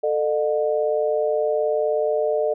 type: tone cluster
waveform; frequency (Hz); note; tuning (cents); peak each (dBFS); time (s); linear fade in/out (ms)
sine; 442.3 / 606 / 725; A4 / D#5 / F#5; +9 / -46 / -35; -22 / -21 / -30; 0.03-2.54; 10
effects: none